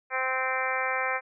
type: harmonic tone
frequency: 260 Hz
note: C4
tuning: 11 cents flat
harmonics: 2 / 3 / 4 / 5 / 6 / 7 / 8 / 9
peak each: -34 / -34 / -34 / -34 / -34 / -34 / -34 / -34 dBFS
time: 0.1-1.21 s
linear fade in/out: 50 ms
effects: none